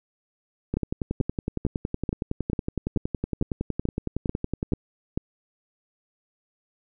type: two click trains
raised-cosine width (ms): 3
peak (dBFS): -12 / -13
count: 11 / 44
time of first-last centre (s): 0.77-5.175 / 0.74-4.721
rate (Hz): 2.27 / 10.8
effects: none